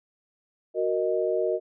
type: chord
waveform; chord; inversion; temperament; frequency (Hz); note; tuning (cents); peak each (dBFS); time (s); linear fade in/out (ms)
sine; D# minor; first; equal; 370 / 466.2 / 622.3; F#4 / A#4 / D#5; 0 / 0 / 0; -27; 0.74-1.6; 50
effects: none